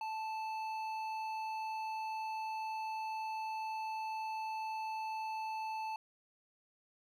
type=tone with hard clipping; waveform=sine; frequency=878 Hz; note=A5; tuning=4 cents flat; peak=-39 dBFS; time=0.01-5.96 s; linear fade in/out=2 ms; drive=9 dB; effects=none